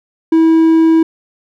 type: tone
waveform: triangle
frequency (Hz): 324.4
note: E4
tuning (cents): -28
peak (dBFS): -4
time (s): 0.32-1.03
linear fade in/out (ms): 5
effects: none